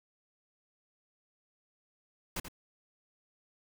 pink noise with echo, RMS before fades -35 dBFS, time 2.36-2.4 s, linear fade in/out 5 ms, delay 84 ms, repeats 1, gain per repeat -9 dB, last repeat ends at 2.484 s, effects none

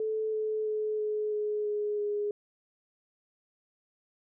sine tone with pitch steps, 436.1 / 432.3 / 428.6 / 424.9 / 421.2 / 417.6 / 414 Hz, A4 / A4 / A4 / G#4 / G#4 / G#4 / G#4, -15 / -31 / -45 / +40 / +24 / +10 / -5 cents, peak -28 dBFS, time 0-2.31 s, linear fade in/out 2 ms, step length 330 ms, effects none

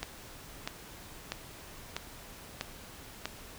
click train, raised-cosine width 0.2 ms, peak -16 dBFS, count 6, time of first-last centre 0.03-3.256 s, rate 1.55 Hz, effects pink hiss -49 dBFS RMS until 3.58 s

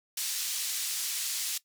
pink band-pass noise, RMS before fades -33 dBFS, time 0.17-1.58 s, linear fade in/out 5 ms, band 4200 to 14000 Hz, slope 12 dB/octave, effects noise-tail reverb RT60 0.1 s tail -18 dB re dry

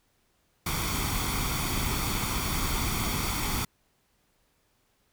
pink noise with comb filter, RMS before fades -29 dBFS, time 0.66-3.65 s, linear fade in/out 5 ms, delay 0.88 ms, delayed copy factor +0.6, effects pink hiss -70 dBFS RMS until 5.12 s

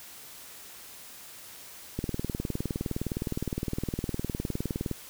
click train, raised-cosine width 3 ms, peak -17 dBFS, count 58, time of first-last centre 1.99-4.913 s, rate 19.5 Hz, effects white hiss -47 dBFS RMS until 5.09 s

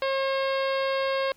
harmonic tone, 539 Hz, C#5, 49 cents flat, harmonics 1 / 2 / 3 / 4 / 5 / 6 / 7 / 8 / 9, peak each -25 / -31 / -35 / -37 / -39 / -41 / -42 / -43 / -44 dBFS, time 0.02-1.32 s, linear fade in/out 2 ms, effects pink hiss -59 dBFS RMS until 1.36 s

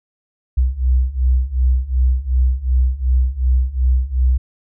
sine beating tone pair, 62 / 64.7 Hz, B1 / C2, +7 / -19 cents, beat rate 2.7 Hz, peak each -17 / -15 dBFS, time 0.57-4.38 s, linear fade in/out 10 ms, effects none

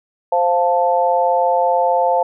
sine chord, F major, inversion second, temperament equal, 523.3 / 698.5 / 880 Hz, C5 / F5 / A5, 0 / 0 / 0 cents, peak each -17 dBFS, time 0.32-2.23 s, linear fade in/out 5 ms, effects none

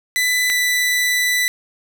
sawtooth tone pair in turn, 1996 / 1983.4 Hz, B6 / B6, +18 / +7 cents, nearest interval unison, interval 11 cents, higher first, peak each -12 dBFS, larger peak neither, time 0.16-0.5 / 0.5-1.48 s, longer second, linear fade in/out 0 ms, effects none

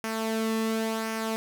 sawtooth tone with flanger, 222.4 Hz, A3, 19 cents sharp, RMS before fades -29 dBFS, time 0.04-1.36 s, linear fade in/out 0 ms, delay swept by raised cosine 0.25 to 1.35 ms, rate 0.93 Hz, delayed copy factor -0.5, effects none

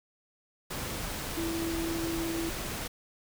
sine tone in noise, 331.2 Hz, E4, 8 cents sharp, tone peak -31 dBFS, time 1.37-2.5 s, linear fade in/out 10 ms, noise pink, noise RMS -36 dBFS, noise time 0.7-2.88 s, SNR +2 dB, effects none

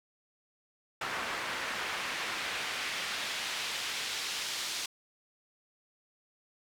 pink noise with band-pass filter sweep, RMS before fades -36 dBFS, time 1.01-4.86 s, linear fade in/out 5 ms, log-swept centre 1500 to 4500 Hz, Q 0.93, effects none

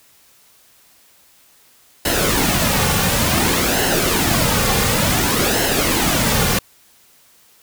pink noise with flanger, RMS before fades -17 dBFS, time 2.05-6.59 s, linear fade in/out 5 ms, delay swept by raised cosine 0.84 to 3.14 ms, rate 0.56 Hz, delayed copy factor -0.55, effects white hiss -52 dBFS RMS until 7.62 s

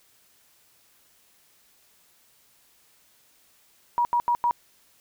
sine tone bursts at uneven times, 958 Hz, A#5, 47 cents sharp, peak -19 dBFS, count 4, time 3.98-4.05 / 4.13-4.2 / 4.28-4.35 / 4.44-4.51 s, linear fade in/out 0 ms, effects white hiss -61 dBFS RMS until 5 s

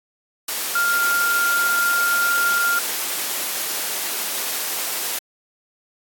sine tone in noise, 1396.9 Hz, F6, in tune, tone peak -17 dBFS, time 0.75-2.79 s, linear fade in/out 5 ms, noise white, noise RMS -25 dBFS, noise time 0.48-5.19 s, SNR +5 dB, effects high-pass 300 Hz 12 dB/octave + AAC 64 kbps

